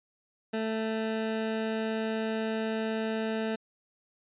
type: tone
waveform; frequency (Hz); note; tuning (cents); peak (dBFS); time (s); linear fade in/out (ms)
20% pulse; 221; A3; +8; -24; 0.53-3.56; 10
effects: resampled to 8000 Hz